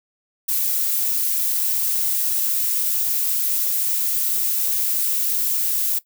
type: noise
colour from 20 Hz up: violet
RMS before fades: -21 dBFS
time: 0.48-5.99 s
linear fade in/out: 10 ms
effects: noise-tail reverb RT60 0.1 s tail -17 dB re dry